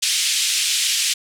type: band-pass noise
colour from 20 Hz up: pink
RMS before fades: -20 dBFS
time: 0.02-1.14 s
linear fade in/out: 10 ms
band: 2600 to 9700 Hz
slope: 24 dB/octave
effects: none